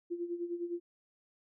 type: tone with tremolo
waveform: sine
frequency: 346 Hz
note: F4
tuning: 16 cents flat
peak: -32 dBFS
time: 0.1-0.8 s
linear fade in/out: 20 ms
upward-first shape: sine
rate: 9.8 Hz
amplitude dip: 70%
effects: none